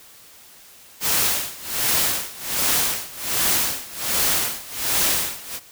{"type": "noise with tremolo", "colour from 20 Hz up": "white", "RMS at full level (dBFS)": -19, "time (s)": [1, 5.6], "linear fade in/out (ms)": 50, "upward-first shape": "sine", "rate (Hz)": 1.3, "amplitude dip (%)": 90, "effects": ["white hiss -47 dBFS RMS until 5.71 s"]}